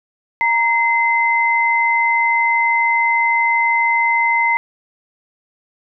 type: tone pair together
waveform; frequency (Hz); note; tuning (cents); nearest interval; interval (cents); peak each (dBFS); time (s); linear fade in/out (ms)
sine; 933 / 2060; A#5 / C7; +1 / -28; octave + major second; 1371; -16 / -15; 0.41-4.57; 0
effects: none